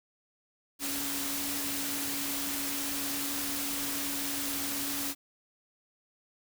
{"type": "tone in noise", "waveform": "sine", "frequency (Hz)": 281.3, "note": "C#4", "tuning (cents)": 26, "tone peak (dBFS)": -39, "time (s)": [0.79, 5.15], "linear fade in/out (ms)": 50, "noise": "white", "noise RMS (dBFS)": -34, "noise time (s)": [0.79, 5.15], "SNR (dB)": -8, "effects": []}